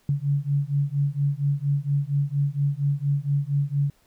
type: beating tone pair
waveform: sine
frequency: 140 / 144.3 Hz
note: C#3 / D3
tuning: +18 / -30 cents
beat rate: 4.3 Hz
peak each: -24 dBFS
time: 0.09-3.9 s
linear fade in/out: 2 ms
effects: pink hiss -63 dBFS RMS until 4.06 s